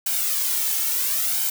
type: noise with flanger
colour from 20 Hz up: blue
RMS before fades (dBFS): -23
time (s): 0.06-1.5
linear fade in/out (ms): 5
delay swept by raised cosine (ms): 1.3 to 2.3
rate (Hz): 0.73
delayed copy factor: +0.7
effects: none